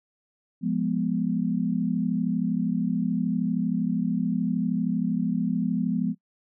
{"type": "chord", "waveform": "sine", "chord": "F diminished", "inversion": "none", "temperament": "equal", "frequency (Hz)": [174.61, 207.7, 246.9], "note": ["F3", "Ab3", "Cb4"], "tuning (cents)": [0, 0, 0], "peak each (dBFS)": -27, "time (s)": [0.61, 6.15], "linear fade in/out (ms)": 50, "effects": ["noise-tail reverb RT60 0.1 s tail -20 dB re dry"]}